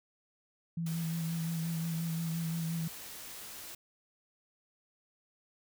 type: tone with vibrato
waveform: sine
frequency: 164.81 Hz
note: E3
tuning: in tune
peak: -32 dBFS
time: 0.77-2.88 s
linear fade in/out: 5 ms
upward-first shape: sine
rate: 5.7 Hz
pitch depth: 28 cents each way
type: noise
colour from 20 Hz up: white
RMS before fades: -46 dBFS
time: 0.86-3.75 s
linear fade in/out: 5 ms
effects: none